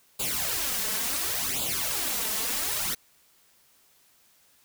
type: noise with flanger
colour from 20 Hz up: white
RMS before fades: -29 dBFS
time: 0.19-2.95 s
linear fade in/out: 10 ms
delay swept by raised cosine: 0.26 to 4.66 ms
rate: 0.7 Hz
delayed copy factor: +0.8
effects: white hiss -62 dBFS RMS until 4.64 s